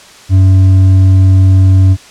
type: tone with hard clipping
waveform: sine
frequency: 94.6 Hz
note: F#2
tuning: 39 cents sharp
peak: -4 dBFS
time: 0.29-1.97 s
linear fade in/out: 50 ms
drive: 4 dB
effects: white hiss -36 dBFS RMS until 2.1 s + low-pass 7000 Hz 12 dB/octave